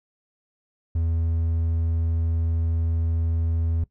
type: tone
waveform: triangle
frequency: 82.41 Hz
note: E2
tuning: in tune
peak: -19 dBFS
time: 0.95-3.84 s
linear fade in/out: 5 ms
effects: noise-tail reverb RT60 0.1 s tail -18 dB re dry